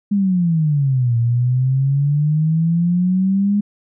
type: exponential two-way sweep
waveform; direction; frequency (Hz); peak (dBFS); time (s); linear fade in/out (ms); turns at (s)
sine; down then up; 207 to 115.9 to 207; -13; 0.11-3.61; 10; 1.17
effects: none